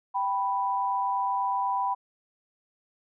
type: tone pair together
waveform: sine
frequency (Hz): 784 / 987.8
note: G5 / B5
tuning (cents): 0 / 0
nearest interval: major third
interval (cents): 400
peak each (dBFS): -29 / -26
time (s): 0.14-1.95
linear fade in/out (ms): 20
effects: none